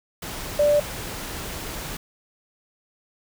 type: tone in noise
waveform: sine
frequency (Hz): 587.3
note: D5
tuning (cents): 0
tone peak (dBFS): -15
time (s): 0.59-0.8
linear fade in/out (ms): 5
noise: pink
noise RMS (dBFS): -33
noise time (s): 0.22-1.97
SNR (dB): +15
effects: none